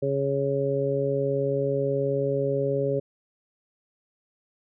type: harmonic tone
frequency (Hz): 138.59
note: C#3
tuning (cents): 0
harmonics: 1 / 2 / 3 / 4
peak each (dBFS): -29 / -33 / -26 / -27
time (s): 0.02-3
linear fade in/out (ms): 10
effects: none